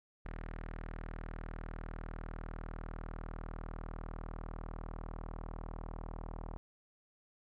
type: tone with low-pass filter sweep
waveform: sawtooth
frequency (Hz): 40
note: D#1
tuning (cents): +49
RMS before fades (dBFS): -44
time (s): 0.25-6.57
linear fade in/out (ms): 0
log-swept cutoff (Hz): 1800 to 1000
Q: 2.1
effects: none